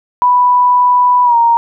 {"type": "tone with pitch glide", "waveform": "sine", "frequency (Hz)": [987.8, 932.4], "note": ["B5", "A#5"], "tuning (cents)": [0, 0], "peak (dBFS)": -6, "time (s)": [0.22, 1.57], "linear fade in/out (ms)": 0, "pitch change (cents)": -100, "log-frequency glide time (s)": [1.24, 1.36], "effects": []}